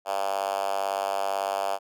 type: tone with high-pass filter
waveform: 5% pulse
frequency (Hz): 98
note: G2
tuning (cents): 0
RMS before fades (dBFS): -28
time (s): 0.05-1.79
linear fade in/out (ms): 50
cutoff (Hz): 670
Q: 4.1
effects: none